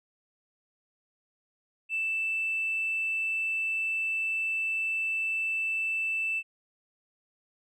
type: tone with tanh clipping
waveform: triangle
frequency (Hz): 2649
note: E7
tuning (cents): +8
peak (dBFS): -27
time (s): 1.89-6.43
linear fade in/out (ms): 50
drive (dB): 4
effects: none